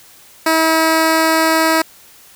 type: tone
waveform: 10% pulse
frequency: 321.7 Hz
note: E4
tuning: 42 cents flat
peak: -3 dBFS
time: 0.46-1.82 s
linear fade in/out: 5 ms
effects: white hiss -44 dBFS RMS until 2.35 s